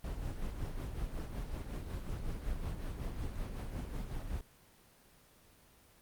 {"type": "noise with tremolo", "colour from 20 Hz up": "brown", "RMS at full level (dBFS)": -37, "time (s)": [0.04, 4.41], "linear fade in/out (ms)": 2, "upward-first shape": "sine", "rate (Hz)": 5.4, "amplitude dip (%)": 50, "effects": ["pink hiss -63 dBFS RMS until 6.01 s", "Opus 24 kbps"]}